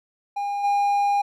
triangle tone with level steps, 810 Hz, G#5, 43 cents flat, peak -22 / -16 dBFS, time 0.36-1.22 s, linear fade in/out 10 ms, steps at 0.63 s, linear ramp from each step 20 ms, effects none

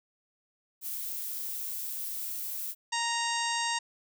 violet noise, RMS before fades -36 dBFS, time 0.81-2.75 s, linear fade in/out 50 ms
harmonic tone, 932.3 Hz, A#5, in tune, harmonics 1 / 2 / 3 / 4 / 5 / 6 / 7 / 8 / 9, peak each -32 / -35 / -37 / -38 / -39 / -40 / -40 / -41 / -42 dBFS, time 2.92-3.79 s, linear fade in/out 10 ms
effects none

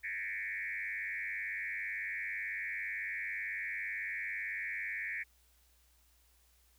sine tone with frequency modulation, 2021 Hz, B6, 39 cents sharp, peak -36 dBFS, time 0.03-5.24 s, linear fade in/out 20 ms, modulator 98 Hz, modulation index 3.1, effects added 60 Hz sine -68 dBFS peak until 6.78 s + white hiss -70 dBFS RMS until 6.78 s

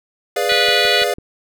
square chord, G# diminished seventh, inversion none, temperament equal, 415.3 / 493.9 / 587.3 / 698.5 Hz, G#4 / B4 / D5 / F5, 0 / 0 / 0 / 0 cents, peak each -23 dBFS, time 0.36-1.14 s, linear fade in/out 5 ms
harmonic tone, 490 Hz, B4, 14 cents flat, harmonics 3 / 4 / 5 / 6 / 7 / 8 / 9, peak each -22 / -22 / -22 / -22 / -22 / -22 / -22 dBFS, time 0.49-1.04 s, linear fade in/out 5 ms
click train, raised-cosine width 3 ms, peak -24 dBFS, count 5, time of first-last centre 0.52-1.184 s, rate 6.02 Hz
effects none

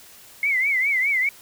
sine tone with vibrato, 2140 Hz, C7, 38 cents sharp, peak -18 dBFS, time 0.43-1.29 s, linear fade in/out 2 ms, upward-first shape triangle, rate 4.9 Hz, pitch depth 150 cents each way, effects white hiss -47 dBFS RMS until 1.41 s

